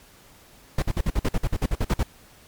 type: noise bursts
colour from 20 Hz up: brown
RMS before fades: -21 dBFS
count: 14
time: 0.78-2.032 s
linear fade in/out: 5 ms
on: 43 ms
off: 50 ms
effects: pink hiss -52 dBFS RMS until 2.47 s + MP3 96 kbps